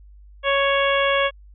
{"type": "harmonic tone", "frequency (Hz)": 555, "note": "C#5", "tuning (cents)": 2, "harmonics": [1, 2, 3, 4, 5, 6], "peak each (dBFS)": [-20, -23, -25, -26, -27, -28], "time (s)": [0.43, 1.31], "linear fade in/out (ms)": 50, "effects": ["added 50 Hz sine -43 dBFS peak until 1.54 s"]}